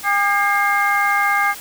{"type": "harmonic tone with a mistuned harmonic", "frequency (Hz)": 403.4, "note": "G4", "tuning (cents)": 50, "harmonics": [2, 3, 4, 5], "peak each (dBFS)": [-20, -20, -20, -20], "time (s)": [0.03, 1.55], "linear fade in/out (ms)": 50, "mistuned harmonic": 5, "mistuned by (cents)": 84, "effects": ["white hiss -35 dBFS RMS until 1.6 s"]}